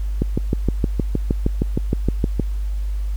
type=click train; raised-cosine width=3 ms; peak=-5 dBFS; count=15; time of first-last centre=0.22-2.397 s; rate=6.43 Hz; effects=added 50 Hz sine -20 dBFS peak until 3.16 s + pink hiss -49 dBFS RMS until 3.16 s